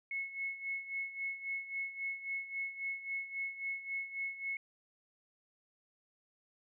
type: tone with tremolo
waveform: sine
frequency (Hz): 2189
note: C#7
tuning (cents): -22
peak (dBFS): -34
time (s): 0.11-4.57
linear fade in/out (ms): 2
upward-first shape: sine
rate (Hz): 3.7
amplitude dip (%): 75
effects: none